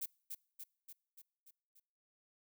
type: noise with echo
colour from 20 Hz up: violet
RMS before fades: -40 dBFS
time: 0.01-0.06 s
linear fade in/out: 10 ms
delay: 290 ms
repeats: 6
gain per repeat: -4 dB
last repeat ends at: 1.8 s
effects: noise-tail reverb RT60 0.7 s tail -26 dB re dry